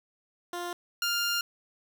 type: tone pair in turn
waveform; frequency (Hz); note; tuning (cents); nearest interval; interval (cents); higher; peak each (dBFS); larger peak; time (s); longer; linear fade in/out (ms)
15% pulse; 350.4 / 1401.6; F4 / F6; +6 / +6; 2 octaves; 2400; second; -27 / -20; second; 0.53-0.73 / 1.02-1.41; second; 2
effects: none